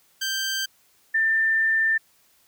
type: tone pair in turn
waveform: 15% pulse / sine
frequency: 1568 / 1788.2 Hz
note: G6 / A6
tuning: 0 / +28 cents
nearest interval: major second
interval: 228 cents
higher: second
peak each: -18 dBFS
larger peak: neither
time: 0.21-0.66 / 1.14-1.98 s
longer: second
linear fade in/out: 10 ms
effects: white hiss -61 dBFS RMS until 2.47 s